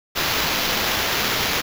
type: noise with sample-and-hold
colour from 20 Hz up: blue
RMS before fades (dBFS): -22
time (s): 0.15-1.62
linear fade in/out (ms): 20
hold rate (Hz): 8820
effects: none